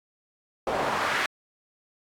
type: noise with band-pass filter sweep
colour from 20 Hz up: pink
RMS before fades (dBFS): -27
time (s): 0.67-1.26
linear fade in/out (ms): 2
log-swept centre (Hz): 620 to 1800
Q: 1.6
effects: AAC 64 kbps